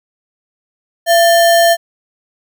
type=tone with sample-and-hold; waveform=sine; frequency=677 Hz; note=E5; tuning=46 cents sharp; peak=-6 dBFS; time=1.06-1.77 s; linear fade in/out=50 ms; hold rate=2450 Hz; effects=none